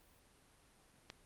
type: click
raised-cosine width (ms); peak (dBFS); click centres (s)
0.2; -29; 1.101
effects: pink hiss -67 dBFS RMS until 1.25 s + Opus 32 kbps